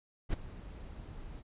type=noise with ADSR envelope; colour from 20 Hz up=brown; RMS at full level=-29 dBFS; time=0.29-1.43 s; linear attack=41 ms; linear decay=14 ms; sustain=-17 dB; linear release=42 ms; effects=resampled to 8000 Hz